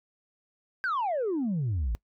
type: exponential sweep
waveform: sine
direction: down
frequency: 1609 to 50.3 Hz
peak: -24 dBFS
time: 0.84-1.95 s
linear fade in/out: 0 ms
effects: noise-tail reverb RT60 0.1 s tail -24 dB re dry + tanh soft clip ceiling -24 dBFS